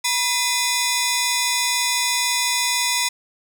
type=ring-modulated tone; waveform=10% pulse; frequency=1498 Hz; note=F#6; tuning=21 cents sharp; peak=-7 dBFS; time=0.04-3.09 s; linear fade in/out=10 ms; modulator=530 Hz; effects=none